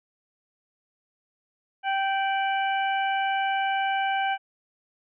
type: harmonic tone with a mistuned harmonic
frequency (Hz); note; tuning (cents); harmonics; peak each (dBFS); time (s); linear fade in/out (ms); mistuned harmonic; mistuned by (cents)
780; G5; -9; 1 / 2 / 3 / 4; -24 / -30 / -34 / -36; 1.83-4.38; 50; 4; -90
effects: none